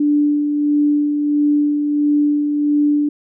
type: tone with tremolo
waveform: sine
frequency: 293.7 Hz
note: D4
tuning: in tune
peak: -11 dBFS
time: 0-3.09 s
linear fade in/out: 5 ms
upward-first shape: sine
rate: 1.5 Hz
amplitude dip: 40%
effects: none